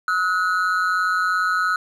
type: ring-modulated tone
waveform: triangle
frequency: 1376 Hz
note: F6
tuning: 26 cents flat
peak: -13 dBFS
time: 0.08-1.76 s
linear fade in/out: 2 ms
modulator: 91.4 Hz
effects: none